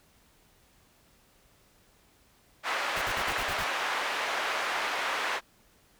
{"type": "band-pass noise", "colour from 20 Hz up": "white", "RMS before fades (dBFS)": -31, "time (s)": [2.63, 5.41], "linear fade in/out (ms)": 50, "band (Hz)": [630, 1900], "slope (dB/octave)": 12}
{"type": "noise bursts", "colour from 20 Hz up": "pink", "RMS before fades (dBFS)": -38, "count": 7, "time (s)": [2.96, 3.641], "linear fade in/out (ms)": 5, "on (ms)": 57, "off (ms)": 47}
{"effects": ["pink hiss -63 dBFS RMS until 5.99 s"]}